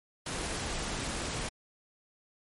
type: noise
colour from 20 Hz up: pink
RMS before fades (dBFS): -35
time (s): 0.26-1.49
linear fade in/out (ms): 5
effects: MP3 48 kbps